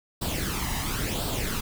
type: noise with flanger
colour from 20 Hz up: pink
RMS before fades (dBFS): -29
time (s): 0.21-1.61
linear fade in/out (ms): 10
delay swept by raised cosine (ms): 0.23 to 1.04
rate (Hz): 0.96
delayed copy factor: +0.6
effects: none